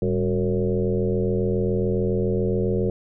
sine tone with frequency modulation, 281.2 Hz, C#4, 25 cents sharp, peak -19 dBFS, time 0.02-2.9 s, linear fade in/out 2 ms, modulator 87.2 Hz, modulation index 2.6, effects none

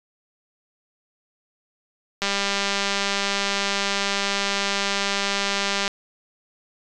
click train, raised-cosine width 0.2 ms, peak -6 dBFS, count 729, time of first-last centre 2.22-5.878 s, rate 199 Hz, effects resampled to 24000 Hz

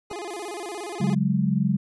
25% pulse tone with vibrato, 380 Hz, F#4, 46 cents sharp, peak -28 dBFS, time 0.1-1.15 s, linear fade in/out 10 ms, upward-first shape square, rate 17 Hz, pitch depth 160 cents each way
click, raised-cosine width 1 ms, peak -22 dBFS, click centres 0.114 s
violet noise, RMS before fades -41 dBFS, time 0.3-0.94 s, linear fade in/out 5 ms
sine chord, C# suspended fourth, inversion none, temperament equal with one note detuned, 141.99 / 185 / 207.7 Hz, C#3 / F#3 / G#3, +42 / 0 / 0 cents, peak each -25 / -23 / -24 dBFS, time 1-1.77 s, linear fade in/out 10 ms
effects resampled to 24000 Hz

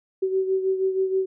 sine beating tone pair, 379.4 / 385.7 Hz, F#4 / G4, +43 / -28 cents, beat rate 6.3 Hz, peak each -21 / -28 dBFS, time 0.22-1.26 s, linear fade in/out 10 ms, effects none

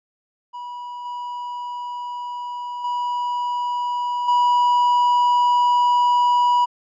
triangle tone with level steps, 975 Hz, B5, 23 cents flat, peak -28 / -25 / -19 / -12 dBFS, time 0.53-6.66 s, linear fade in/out 20 ms, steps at 1.05 / 2.84 / 4.28 s, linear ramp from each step 5 ms, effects resampled to 16000 Hz

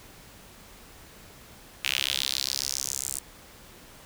sawtooth tone with high-pass filter sweep, 67.3 Hz, C2, 49 cents sharp, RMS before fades -30 dBFS, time 1.84-3.2 s, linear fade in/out 10 ms, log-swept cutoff 2600 to 8400 Hz, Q 3, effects pink hiss -50 dBFS RMS until 4.05 s

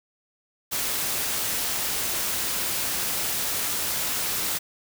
white noise, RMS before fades -27 dBFS, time 0.71-4.59 s, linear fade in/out 20 ms, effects none

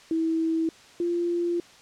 sine tone pair in turn, 324.9 / 345.3 Hz, E4 / F4, -25 / -20 cents, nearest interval minor second, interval 105 cents, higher second, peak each -22 / -23 dBFS, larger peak first, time 0.11-0.69 / 1-1.6 s, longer second, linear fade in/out 2 ms, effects white hiss -51 dBFS RMS until 1.81 s + low-pass 6000 Hz 12 dB/octave

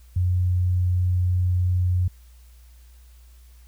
sine tone, 90.3 Hz, F#2, 42 cents flat, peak -18 dBFS, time 0.16-2.08 s, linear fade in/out 5 ms, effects added 60 Hz sine -46 dBFS peak until 3.67 s + white hiss -60 dBFS RMS until 3.67 s

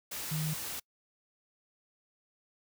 sine tone in noise, 155.56 Hz, D#3, in tune, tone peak -31 dBFS, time 0.31-0.54 s, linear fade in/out 10 ms, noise white, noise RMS -39 dBFS, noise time 0.11-0.8 s, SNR +5 dB, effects noise-tail reverb RT60 0.1 s tail -26 dB re dry

